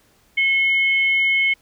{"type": "tone pair together", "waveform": "sine", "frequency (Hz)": [2177, 3079], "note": ["C#7", "G7"], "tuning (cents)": [-32, -32], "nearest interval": "tritone", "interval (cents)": 600, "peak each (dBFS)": [-15, -26], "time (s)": [0.37, 1.54], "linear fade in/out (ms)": 10, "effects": ["pink hiss -58 dBFS RMS until 1.61 s"]}